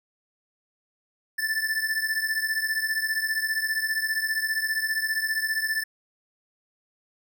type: beating tone pair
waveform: square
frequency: 1756 / 1771 Hz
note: A6 / A6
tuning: -4 / +11 cents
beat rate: 15 Hz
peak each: -27 / -30 dBFS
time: 1.38-5.84 s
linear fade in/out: 10 ms
effects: none